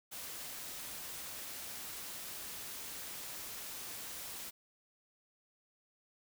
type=noise; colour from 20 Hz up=white; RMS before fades=-45 dBFS; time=0.11-4.51 s; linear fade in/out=20 ms; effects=none